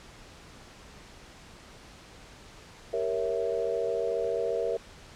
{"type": "chord", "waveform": "sine", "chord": "G diminished seventh", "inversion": "none", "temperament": "equal", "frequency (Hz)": [392, 466.2, 554.4, 659.3], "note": ["G4", "Bb4", "Db5", "Fb5"], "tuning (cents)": [0, 0, 0, 0], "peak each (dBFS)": [-35, -29, -34, -33], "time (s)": [2.93, 4.77], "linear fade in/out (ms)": 5, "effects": ["pink hiss -50 dBFS RMS until 5.15 s", "low-pass 7000 Hz 12 dB/octave"]}